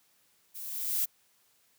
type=noise with level ramp; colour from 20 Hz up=violet; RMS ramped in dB=-43 to -27 dBFS; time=0.54-1.06 s; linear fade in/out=20 ms; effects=white hiss -68 dBFS RMS until 1.78 s + high-pass 60 Hz 12 dB/octave